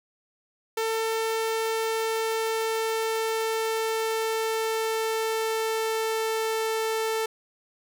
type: tone with pitch glide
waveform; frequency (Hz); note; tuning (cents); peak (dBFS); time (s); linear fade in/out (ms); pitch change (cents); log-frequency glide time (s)
sawtooth; 447.2 to 443.6; A4 to A4; +28 to +14; -21; 0.77-7.26; 5; -14; 1.65-6.78
effects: none